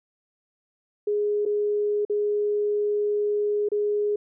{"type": "tone with dropouts", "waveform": "sine", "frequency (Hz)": 415.3, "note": "G#4", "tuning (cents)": 0, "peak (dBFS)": -21, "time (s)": [1.07, 4.16], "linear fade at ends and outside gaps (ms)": 5, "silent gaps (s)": [[1.453, 1.46], [2.051, 2.097], [3.688, 3.717]], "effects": []}